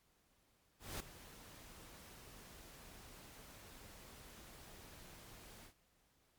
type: noise with ADSR envelope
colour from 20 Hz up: pink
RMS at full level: -43 dBFS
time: 0.79-5.74 s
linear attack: 210 ms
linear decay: 6 ms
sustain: -14 dB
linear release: 96 ms
effects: pink hiss -75 dBFS RMS until 6.38 s + MP3 96 kbps